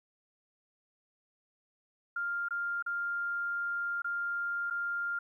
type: tone with dropouts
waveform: sine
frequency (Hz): 1399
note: F6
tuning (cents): +3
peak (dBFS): -31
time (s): 2.16-5.19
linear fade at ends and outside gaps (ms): 5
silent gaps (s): 2.486-2.507 / 2.825-2.862 / 4.02-4.044 / 4.701-4.707
effects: 12-bit